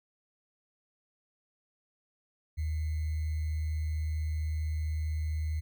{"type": "tone with sample-and-hold", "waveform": "sine", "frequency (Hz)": 77.78, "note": "D#2", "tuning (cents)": 0, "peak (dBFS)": -29, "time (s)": [2.57, 5.61], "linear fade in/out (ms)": 20, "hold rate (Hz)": 2100, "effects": []}